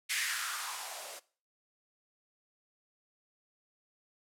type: noise with band-pass filter sweep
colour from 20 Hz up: violet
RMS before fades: -37 dBFS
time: 0.09-1.2 s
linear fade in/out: 20 ms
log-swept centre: 2200 to 510 Hz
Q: 3.7
effects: noise-tail reverb RT60 0.4 s tail -20 dB re dry + low-pass 12000 Hz 12 dB/octave